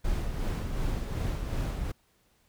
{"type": "noise with tremolo", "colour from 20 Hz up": "brown", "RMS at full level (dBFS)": -29, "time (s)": [0.04, 1.92], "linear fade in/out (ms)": 10, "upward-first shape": "sine", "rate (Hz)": 2.7, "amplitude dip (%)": 40, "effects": ["pink hiss -68 dBFS RMS until 2.48 s"]}